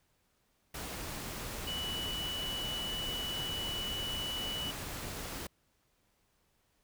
sine tone in noise, 2957 Hz, F#7, 2 cents flat, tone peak -36 dBFS, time 1.67-4.71 s, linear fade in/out 5 ms, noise pink, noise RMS -41 dBFS, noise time 0.74-5.47 s, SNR +2 dB, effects pink hiss -74 dBFS RMS until 6.83 s

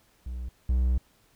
triangle tone pair in turn, 61.74 / 62.64 Hz, B1 / B1, 0 / +25 cents, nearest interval unison, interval 25 cents, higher second, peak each -30 / -19 dBFS, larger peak second, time 0.26-0.49 / 0.69-0.98 s, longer second, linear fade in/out 5 ms, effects pink hiss -64 dBFS RMS until 1.35 s

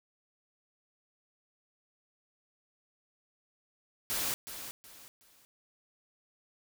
white noise with echo, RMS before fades -33 dBFS, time 4.1-4.34 s, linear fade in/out 0 ms, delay 370 ms, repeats 3, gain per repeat -10 dB, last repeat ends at 5.45 s, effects none

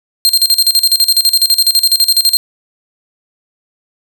sawtooth tone with tremolo, 4186 Hz, C8, in tune, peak -3 dBFS, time 0.25-2.37 s, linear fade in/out 0 ms, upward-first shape square, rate 12 Hz, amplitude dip 80%, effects none

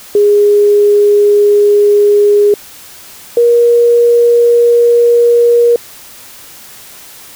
sine tone pair in turn, 412 / 474.2 Hz, G#4 / A#4, -14 / +30 cents, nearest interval major second, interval 244 cents, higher second, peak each -4 dBFS, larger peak neither, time 0.15-2.54 / 3.37-5.76 s, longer neither, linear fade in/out 2 ms, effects white hiss -34 dBFS RMS until 7.35 s

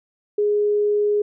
sine tone, 415.3 Hz, G#4, in tune, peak -16 dBFS, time 0.38-1.22 s, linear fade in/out 5 ms, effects none

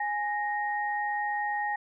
sine tone pair together, 830.6 / 1864.7 Hz, G#5 / A#6, 0 / 0 cents, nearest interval octave + major second, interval 1400 cents, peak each -29 / -32 dBFS, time 0-1.76 s, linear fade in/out 5 ms, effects none

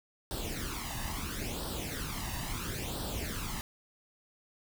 pink noise with flanger, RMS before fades -37 dBFS, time 0.31-3.61 s, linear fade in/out 0 ms, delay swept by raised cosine 0.22 to 1.08 ms, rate 0.74 Hz, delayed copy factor +0.7, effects none

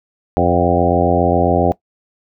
harmonic tone with a mistuned harmonic, 87.31 Hz, F2, in tune, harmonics 1 / 2 / 3 / 4 / 5 / 6 / 7 / 8 / 9, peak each -20 / -20 / -20 / -20 / -20 / -20 / -20 / -20 / -20 dBFS, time 0.37-1.72 s, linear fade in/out 0 ms, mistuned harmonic 8, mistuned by +23 cents, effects noise-tail reverb RT60 0.1 s tail -19 dB re dry

